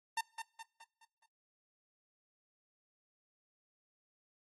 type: tone with echo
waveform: sawtooth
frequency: 906 Hz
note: A#5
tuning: 50 cents flat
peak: -29 dBFS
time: 0.17-0.21 s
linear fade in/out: 5 ms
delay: 210 ms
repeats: 5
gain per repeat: -7 dB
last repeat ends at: 1.26 s
effects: noise-tail reverb RT60 0.9 s tail -26 dB re dry + AAC 32 kbps